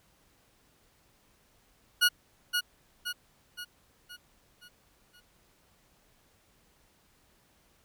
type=tone with echo; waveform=20% pulse; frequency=1449 Hz; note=F#6; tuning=37 cents flat; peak=-15 dBFS; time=2.01-2.09 s; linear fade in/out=20 ms; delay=520 ms; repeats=6; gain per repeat=-6 dB; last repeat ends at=5.21 s; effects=pink hiss -66 dBFS RMS until 7.84 s